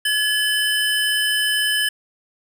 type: tone pair together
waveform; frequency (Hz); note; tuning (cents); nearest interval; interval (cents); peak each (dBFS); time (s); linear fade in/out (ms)
square; 1702 / 3036; G#6 / F#7; +42 / +44; minor seventh; 1002; -21; 0.05-1.89; 5
effects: none